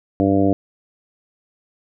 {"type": "harmonic tone", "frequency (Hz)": 98, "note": "G2", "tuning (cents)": 0, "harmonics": [1, 2, 3, 4, 5, 6, 7], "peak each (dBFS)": [-23, -22, -16, -25, -23, -25, -24], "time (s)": [0.2, 0.53], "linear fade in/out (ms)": 0, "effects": []}